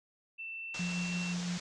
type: tone with pitch glide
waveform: sine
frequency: 2673 to 2704 Hz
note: E7 to E7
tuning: +23 to +43 cents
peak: -39 dBFS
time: 0.38-1.34 s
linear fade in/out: 20 ms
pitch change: +20 cents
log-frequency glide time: 0.56-1.13 s
type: low-pass noise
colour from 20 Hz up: white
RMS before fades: -44 dBFS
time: 0.74-1.6 s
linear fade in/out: 5 ms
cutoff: 7200 Hz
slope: 48 dB/octave
type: tone with tremolo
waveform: sine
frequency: 176.5 Hz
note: F3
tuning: 19 cents sharp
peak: -32 dBFS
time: 0.79-1.58 s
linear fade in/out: 5 ms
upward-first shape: sine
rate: 5.9 Hz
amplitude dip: 30%
effects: none